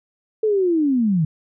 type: linear sweep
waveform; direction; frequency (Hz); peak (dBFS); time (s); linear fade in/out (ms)
sine; down; 443.7 to 148.2; -15; 0.43-1.25; 5
effects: none